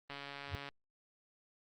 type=click train; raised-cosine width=0.3 ms; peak=-29 dBFS; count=84; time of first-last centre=0.1-0.689 s; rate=141 Hz
type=tone with exponential growth; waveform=triangle; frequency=92.4 Hz; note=F#2; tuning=2 cents flat; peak=-29 dBFS; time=0.46-0.55 s; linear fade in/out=0 ms; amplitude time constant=18 ms
effects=Opus 24 kbps